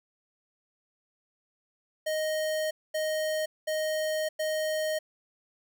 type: tone bursts at uneven times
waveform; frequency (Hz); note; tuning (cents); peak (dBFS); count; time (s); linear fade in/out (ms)
square; 622.3; D#5; 0; -28; 4; 2.06-2.71 / 2.94-3.46 / 3.67-4.29 / 4.39-4.99; 10
effects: none